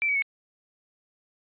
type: tone with pitch steps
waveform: sine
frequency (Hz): 2334 / 2269 / 2206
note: D7 / C#7 / C#7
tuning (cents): -11 / +40 / -9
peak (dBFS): -22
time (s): 0.02-0.221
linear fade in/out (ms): 0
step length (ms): 67
effects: resampled to 8000 Hz